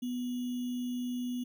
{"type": "tone with sample-and-hold", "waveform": "sine", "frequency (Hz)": 246.9, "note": "B3", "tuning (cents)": 0, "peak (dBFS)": -32, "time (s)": [0.02, 1.44], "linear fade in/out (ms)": 10, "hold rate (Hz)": 3150, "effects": []}